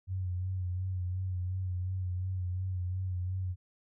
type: tone with vibrato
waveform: sine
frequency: 91.9 Hz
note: F#2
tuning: 11 cents flat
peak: -31 dBFS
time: 0.07-3.56 s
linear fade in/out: 50 ms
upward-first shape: sine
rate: 2.8 Hz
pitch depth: 41 cents each way
effects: none